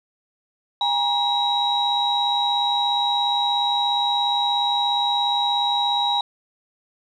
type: tone cluster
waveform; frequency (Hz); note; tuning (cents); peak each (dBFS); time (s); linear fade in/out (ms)
sine; 814 / 951 / 3843; G#5 / A#5 / B7; -35 / +34 / -48; -22 / -24 / -21; 0.81-6.21; 2
effects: tanh soft clip ceiling -10 dBFS